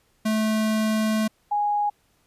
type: tone pair in turn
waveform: square / sine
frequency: 217.4 / 827 Hz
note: A3 / G#5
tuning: -21 / -8 cents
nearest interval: octave + major seventh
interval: 2313 cents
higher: second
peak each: -21 / -20 dBFS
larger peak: second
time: 0.25-1.28 / 1.51-1.9 s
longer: first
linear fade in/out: 10 ms
effects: pink hiss -65 dBFS RMS until 2.26 s + resampled to 32000 Hz